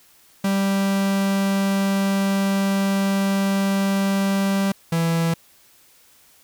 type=tone pair in turn; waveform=45% pulse; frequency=196 / 165.77 Hz; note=G3 / E3; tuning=0 / +10 cents; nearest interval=minor third; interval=290 cents; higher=first; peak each=-18 dBFS; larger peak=neither; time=0.44-4.72 / 4.92-5.34 s; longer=first; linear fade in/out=5 ms; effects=white hiss -54 dBFS RMS until 6.43 s